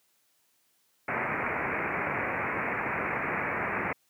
white low-pass noise, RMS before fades -31 dBFS, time 1.08-3.93 s, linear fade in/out 5 ms, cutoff 2400 Hz, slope 96 dB/octave, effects white hiss -70 dBFS RMS until 4.09 s + high-pass 100 Hz 12 dB/octave

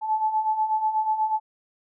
sine beating tone pair, 862 / 870.2 Hz, A5 / A5, -36 / -19 cents, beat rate 8.2 Hz, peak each -28 / -22 dBFS, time 0.01-1.4 s, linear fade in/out 50 ms, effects none

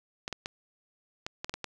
clicks, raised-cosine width 0.2 ms, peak -17 dBFS, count 8, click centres 0.279 / 0.327 / 0.459 / 1.265 / 1.445 / 1.495 / 1.54 / 1.643 s, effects none

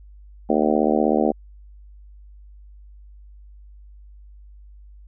harmonic tone, 76.2 Hz, D#2, 36 cents flat, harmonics 3 / 4 / 5 / 6 / 7 / 8 / 9 / 10, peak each -22 / -23 / -24 / -25 / -25 / -26 / -27 / -27 dBFS, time 0.49-1.32 s, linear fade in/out 10 ms, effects added 50 Hz sine -42 dBFS peak until 5.07 s

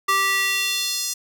square tone with high-pass filter sweep, 390 Hz, G4, 9 cents flat, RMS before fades -22 dBFS, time 0.08-1.14 s, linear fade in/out 10 ms, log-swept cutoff 1200 to 6100 Hz, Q 1.9, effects none

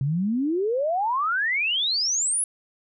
sine exponential sweep, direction up, 130 to 10740 Hz, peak -21 dBFS, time 0.01-2.44 s, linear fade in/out 2 ms, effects none

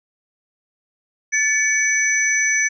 sine tone cluster, 1741 / 2262 / 5990 Hz, A6 / C#7 / F#8, -19 / +34 / +20 cents, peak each -20 dBFS, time 1.32-2.69 s, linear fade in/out 20 ms, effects none

